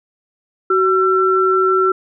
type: tone pair together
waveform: sine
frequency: 376 / 1347 Hz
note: F#4 / E6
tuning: +28 / +37 cents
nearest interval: octave + minor seventh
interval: 2209 cents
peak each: -14 dBFS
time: 0.7-1.92 s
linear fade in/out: 5 ms
effects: none